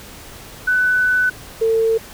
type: tone pair in turn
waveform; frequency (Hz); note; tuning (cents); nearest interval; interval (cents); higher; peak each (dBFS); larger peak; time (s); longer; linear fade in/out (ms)
sine; 1498 / 450; F#6 / A4; +21 / +39; octave + major sixth; 2082; first; -13; neither; 0.67-1.3 / 1.61-1.98; first; 10
effects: pink hiss -38 dBFS RMS until 2.13 s